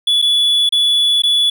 triangle tone with dropouts, 3426 Hz, A7, 47 cents flat, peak -9 dBFS, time 0.07-1.5 s, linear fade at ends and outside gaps 5 ms, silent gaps 0.218-0.223 / 0.692-0.723 / 1.221-1.235 s, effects none

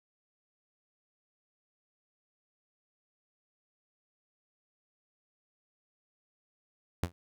sawtooth tone with exponential decay, 87.31 Hz, F2, in tune, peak -22 dBFS, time 7.03-7.12 s, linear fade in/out 0 ms, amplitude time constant 19 ms, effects none

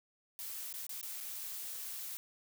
blue noise with dropouts, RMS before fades -43 dBFS, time 0.39-2.17 s, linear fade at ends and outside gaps 0 ms, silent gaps 0.727-0.739 / 0.867-0.893 / 1.013-1.029 / 1.203-1.208 s, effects none

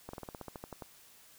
slowing click train, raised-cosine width 1 ms, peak -28 dBFS, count 12, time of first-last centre 0.09-0.822 s, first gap 44 ms, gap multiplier 1.08, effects white hiss -59 dBFS RMS until 1.38 s

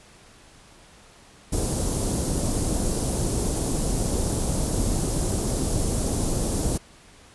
pink band-stop noise, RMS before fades -24 dBFS, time 1.52-6.78 s, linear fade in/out 10 ms, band 520 to 8300 Hz, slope 12 dB/octave, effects pink hiss -51 dBFS RMS until 7.34 s + resampled to 24000 Hz

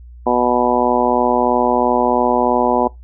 harmonic tone, 123 Hz, B2, 7 cents flat, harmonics 2 / 3 / 4 / 5 / 6 / 7 / 8, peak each -20 / -20 / -20 / -20 / -20 / -20 / -20 dBFS, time 0.26-2.88 s, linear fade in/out 10 ms, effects noise-tail reverb RT60 0.2 s tail -24 dB re dry + added 60 Hz sine -35 dBFS peak until 3.03 s

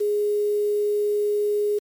sine tone with quantisation, 415.3 Hz, G#4, in tune, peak -19 dBFS, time 0-1.79 s, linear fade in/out 10 ms, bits 7, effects MP3 96 kbps

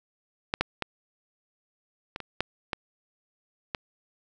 clicks, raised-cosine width 0.3 ms, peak -9 / -7 / -12 / -18 / -20 / -9 / -12 / -13 dBFS, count 8, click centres 0.539 / 0.61 / 0.823 / 2.161 / 2.203 / 2.406 / 2.732 / 3.748 s, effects none

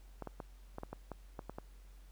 clicks, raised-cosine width 1 ms, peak -28 dBFS, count 10, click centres 0.223 / 0.273 / 0.402 / 0.784 / 0.834 / 0.93 / 1.117 / 1.392 / 1.496 / 1.585 s, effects added 46 Hz sine -53 dBFS peak until 2.11 s + pink hiss -68 dBFS RMS until 2.11 s

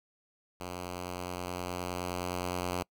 5% pulse tone with level ramp, 89.6 Hz, F2, 45 cents sharp, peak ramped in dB -27 to -20 dBFS, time 0.6-2.83 s, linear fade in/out 5 ms, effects noise-tail reverb RT60 0.1 s tail -26 dB re dry

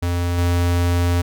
square tone with level steps, 87.31 Hz, F2, in tune, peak -19 / -16 dBFS, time 0.02-1.22 s, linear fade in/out 10 ms, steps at 0.38 s, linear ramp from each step 2 ms, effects none

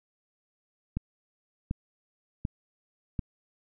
click train, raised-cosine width 5 ms, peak -17 dBFS, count 4, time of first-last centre 0.97-3.192 s, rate 1.35 Hz, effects none

